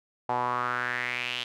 sawtooth tone with band-pass filter sweep, 123.2 Hz, B2, 4 cents flat, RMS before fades -30 dBFS, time 0.29-1.44 s, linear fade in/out 5 ms, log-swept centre 830 to 3200 Hz, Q 4.5, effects none

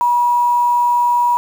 sine tone with quantisation, 965 Hz, B5, 40 cents flat, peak -11 dBFS, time 0.01-1.37 s, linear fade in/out 0 ms, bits 6, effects none

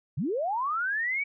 sine linear sweep, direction up, 109.9 to 2295 Hz, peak -26 dBFS, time 0.17-1.24 s, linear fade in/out 10 ms, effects none

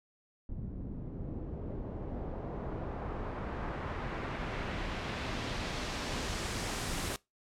pink noise with low-pass filter sweep, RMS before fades -38 dBFS, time 0.49-7.16 s, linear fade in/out 0 ms, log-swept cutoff 210 to 11000 Hz, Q 0.87, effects noise-tail reverb RT60 0.2 s tail -22 dB re dry

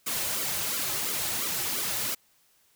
white noise with flanger, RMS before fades -30 dBFS, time 0.06-2.15 s, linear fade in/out 10 ms, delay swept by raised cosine 1.1 to 4.4 ms, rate 2.9 Hz, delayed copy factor -0.85, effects white hiss -65 dBFS RMS until 2.75 s

